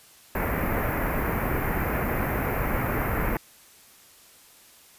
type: band-stop noise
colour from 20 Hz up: pink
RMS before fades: -26 dBFS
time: 0.35-3.37 s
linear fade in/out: 2 ms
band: 2300 to 13000 Hz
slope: 48 dB/octave
effects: white hiss -53 dBFS RMS until 4.98 s + resampled to 32000 Hz